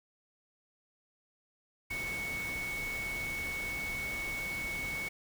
sine tone in noise, 2217 Hz, C#7, in tune, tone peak -35 dBFS, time 1.9-5.09 s, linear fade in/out 10 ms, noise pink, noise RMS -43 dBFS, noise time 1.9-5.09 s, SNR +5 dB, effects none

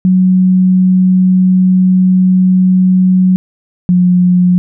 sine tone pair in turn, 185 / 179.63 Hz, F#3 / F3, 0 / +49 cents, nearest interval minor second, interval 51 cents, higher first, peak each -5 dBFS, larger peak neither, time 0.05-3.36 / 3.89-4.58 s, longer first, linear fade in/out 0 ms, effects none

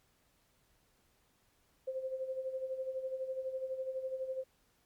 sine tone with tremolo, 523.3 Hz, C5, in tune, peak -33 dBFS, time 1.87-4.44 s, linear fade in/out 10 ms, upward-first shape sine, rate 12 Hz, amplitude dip 65%, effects pink hiss -72 dBFS RMS until 4.85 s + MP3 96 kbps

